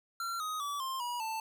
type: tone with pitch steps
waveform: square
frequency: 1367 / 1253.5 / 1149.5 / 1054.1 / 966.6 / 886.4 Hz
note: F6 / D#6 / D6 / C6 / B5 / A5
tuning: -37 / +12 / -37 / +13 / -38 / +13 cents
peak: -35 dBFS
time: 0.2-1.4 s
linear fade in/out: 2 ms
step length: 200 ms
effects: none